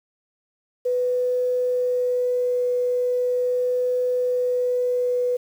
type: tone with vibrato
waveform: sine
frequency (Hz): 496.3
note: B4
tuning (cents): +8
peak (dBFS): -19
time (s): 0.85-5.37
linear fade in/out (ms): 10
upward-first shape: triangle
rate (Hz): 0.4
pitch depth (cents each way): 9
effects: 8-bit